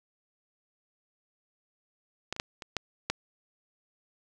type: clicks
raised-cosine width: 0.2 ms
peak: -15 / -24 / -11 / -23 / -12 / -10 dBFS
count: 6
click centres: 2.326 / 2.364 / 2.399 / 2.622 / 2.767 / 3.1 s
effects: none